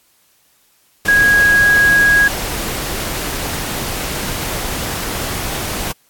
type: tone in noise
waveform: sine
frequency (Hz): 1650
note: G#6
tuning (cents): -12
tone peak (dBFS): -8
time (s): 1.08-2.28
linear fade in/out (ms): 5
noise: pink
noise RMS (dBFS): -22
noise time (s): 1.05-5.92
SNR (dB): +11
effects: white hiss -56 dBFS RMS until 6.09 s + AAC 64 kbps